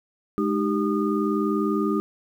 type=tone cluster; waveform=sine; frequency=209.8 / 309.9 / 389.9 / 1222 Hz; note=G#3 / D#4 / G4 / D#6; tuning=+18 / -7 / -9 / -32 cents; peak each=-25 / -25 / -26 / -30 dBFS; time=0.38-2 s; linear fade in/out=0 ms; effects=9-bit

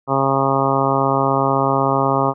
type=harmonic tone; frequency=136.1 Hz; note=C#3; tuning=31 cents flat; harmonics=1 / 2 / 3 / 4 / 5 / 6 / 7 / 8 / 9; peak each=-23 / -23 / -23 / -23 / -23 / -23 / -23 / -23 / -23 dBFS; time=0.07-2.34 s; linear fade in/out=50 ms; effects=none

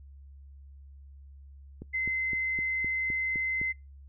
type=click train; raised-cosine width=3 ms; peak=-27 dBFS; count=8; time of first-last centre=1.82-3.615 s; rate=3.9 Hz
type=tone; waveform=sine; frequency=2061 Hz; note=C7; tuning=27 cents flat; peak=-27 dBFS; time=1.93-3.73 s; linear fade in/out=20 ms
effects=noise-tail reverb RT60 0.2 s tail -24 dB re dry + added 69 Hz sine -47 dBFS peak until 4.08 s

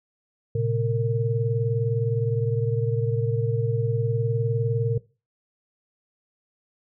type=tone cluster; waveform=sine; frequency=114.8 / 134.5 / 460.1 Hz; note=A#2 / C3 / A#4; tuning=-26 / +48 / -23 cents; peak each=-24 / -27 / -26 dBFS; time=0.55-4.98 s; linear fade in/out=5 ms; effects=noise-tail reverb RT60 0.3 s tail -19 dB re dry

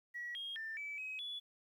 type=tone with pitch steps; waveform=sine; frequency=1924 / 3250 / 1786 / 2304 / 2540 / 3421 Hz; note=B6 / G#7 / A6 / D7 / D#7 / A7; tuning=-46 / -38 / +25 / -34 / +35 / -49 cents; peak=-40 dBFS; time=0.14-1.4 s; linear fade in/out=20 ms; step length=210 ms; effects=tanh soft clip ceiling -36 dBFS + 12-bit

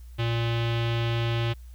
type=tone with low-pass filter; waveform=square; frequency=116.54 Hz; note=A#2; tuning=in tune; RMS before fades=-26 dBFS; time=0.18-1.54 s; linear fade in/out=20 ms; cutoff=3200 Hz; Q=3.2; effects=added 60 Hz sine -41 dBFS peak until 1.74 s + white hiss -62 dBFS RMS until 1.74 s

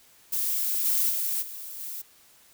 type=noise with level steps; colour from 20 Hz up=violet; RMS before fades=-27 / -24 / -28 / -39 / -36 dBFS; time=0.32-2.02 s; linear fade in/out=10 ms; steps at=0.84 / 1.09 / 1.41 / 1.79 s; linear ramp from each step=20 ms; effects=white hiss -57 dBFS RMS until 2.53 s

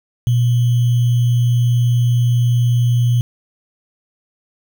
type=tone with sample-and-hold; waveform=sine; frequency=120.6 Hz; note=B2; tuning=41 cents flat; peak=-11 dBFS; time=0.27-3.21 s; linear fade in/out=0 ms; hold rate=3150 Hz; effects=none

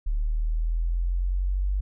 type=linear sweep; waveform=sine; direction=up; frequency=36.67 to 48.76 Hz; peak=-22 dBFS; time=0.06-1.81 s; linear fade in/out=10 ms; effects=none

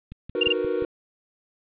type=click train; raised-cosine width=5 ms; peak=-26 dBFS; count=5; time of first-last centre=0.12-0.823 s; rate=5.69 Hz
type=chord; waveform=triangle; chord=B major seventh; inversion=first; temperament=equal; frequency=311.1 / 370 / 466.2 / 493.9 Hz; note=D#4 / F#4 / A#4 / B4; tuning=0 / 0 / 0 / 0 cents; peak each=-30 / -26 / -25 / -28 dBFS; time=0.35-0.85 s; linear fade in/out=2 ms
type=tone bursts; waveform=sine; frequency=2794 Hz; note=F7; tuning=in tune; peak=-17 dBFS; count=3; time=0.41-0.526 s; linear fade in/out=5 ms; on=24 ms; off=22 ms
effects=resampled to 8000 Hz + 8-bit

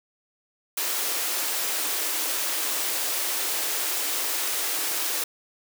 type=high-pass noise; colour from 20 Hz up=white; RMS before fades=-27 dBFS; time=0.77-5.24 s; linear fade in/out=5 ms; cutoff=280 Hz; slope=96 dB/octave; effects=none

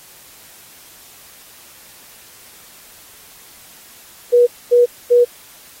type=tone bursts; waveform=sine; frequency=484.2 Hz; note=B4; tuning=34 cents flat; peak=-7 dBFS; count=3; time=4.32-5.25 s; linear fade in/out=20 ms; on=150 ms; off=240 ms; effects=white hiss -43 dBFS RMS until 5.8 s + AAC 48 kbps

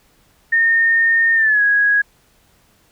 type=tone with pitch glide; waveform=sine; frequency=1830 to 1658.8 Hz; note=A#6 to G#6; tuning=-32 to -3 cents; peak=-11 dBFS; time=0.52-2.02 s; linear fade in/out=10 ms; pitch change=-171 cents; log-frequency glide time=1.35-1.62 s; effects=pink hiss -56 dBFS RMS until 2.91 s

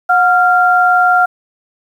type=tone pair together; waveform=sine; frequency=726.5 / 1387 Hz; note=F#5 / F6; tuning=-32 / -12 cents; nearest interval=major seventh; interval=1120 cents; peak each=-10 dBFS; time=0.09-1.26 s; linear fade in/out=10 ms; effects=7-bit

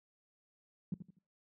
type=tone with echo; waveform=sine; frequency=179.9 Hz; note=F#3; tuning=48 cents flat; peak=-32 dBFS; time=0.92-0.94 s; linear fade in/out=2 ms; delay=82 ms; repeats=3; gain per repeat=-10 dB; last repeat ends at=1.186 s; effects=noise-tail reverb RT60 0.4 s tail -24 dB re dry + high-pass 100 Hz 12 dB/octave

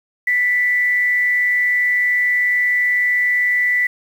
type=tone with amplitude modulation; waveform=sine; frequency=1975.5 Hz; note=B6; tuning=in tune; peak=-12 dBFS; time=0.27-3.87 s; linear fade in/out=5 ms; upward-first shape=sine; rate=204 Hz; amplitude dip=35%; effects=7-bit

